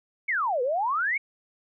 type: exponential two-way sweep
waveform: sine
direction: down then up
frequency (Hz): 2299 to 474.6 to 2299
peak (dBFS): -23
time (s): 0.28-1.18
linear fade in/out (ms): 10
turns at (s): 0.62
effects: none